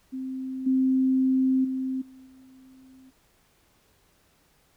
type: tone with level steps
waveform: sine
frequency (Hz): 261.6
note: C4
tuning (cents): 0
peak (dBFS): -30 / -19 / -26 / -46 / -49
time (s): 0.12-3.11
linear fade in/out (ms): 20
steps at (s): 0.66 / 1.64 / 2.01 / 2.26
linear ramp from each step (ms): 10
effects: pink hiss -64 dBFS RMS until 4.76 s